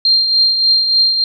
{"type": "tone with tremolo", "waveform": "sine", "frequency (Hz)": 4186, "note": "C8", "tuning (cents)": 0, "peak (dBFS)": -7, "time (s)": [0.05, 1.24], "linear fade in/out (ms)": 2, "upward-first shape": "triangle", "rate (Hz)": 3.4, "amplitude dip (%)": 55, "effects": []}